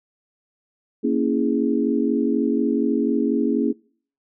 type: chord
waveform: sine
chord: A# half-diminished seventh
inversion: none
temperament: equal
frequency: 233.1 / 277.2 / 329.6 / 415.3 Hz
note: A#3 / C#4 / E4 / G#4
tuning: 0 / 0 / 0 / 0 cents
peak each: -22 / -22 / -25 / -25 dBFS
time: 1.03-3.73 s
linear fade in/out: 20 ms
effects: noise-tail reverb RT60 0.5 s tail -25 dB re dry